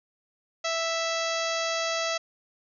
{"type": "harmonic tone", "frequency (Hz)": 659.3, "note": "E5", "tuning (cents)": 0, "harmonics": [1, 2, 3, 4, 5, 6, 7, 8, 9, 10], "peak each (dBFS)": [-30, -33, -35, -36, -37, -38, -38, -39, -40, -40], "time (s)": [0.64, 2.18], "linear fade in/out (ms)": 10, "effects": []}